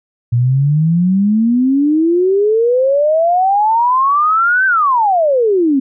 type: exponential two-way sweep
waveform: sine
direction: up then down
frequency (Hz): 116.54 to 1568 to 258.9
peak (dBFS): -9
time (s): 0.32-5.8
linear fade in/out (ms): 10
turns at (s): 4.66
effects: none